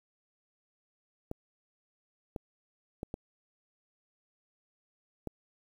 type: clicks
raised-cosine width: 2 ms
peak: -23 dBFS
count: 5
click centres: 1.314 / 2.362 / 3.031 / 3.141 / 5.273 s
effects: 9-bit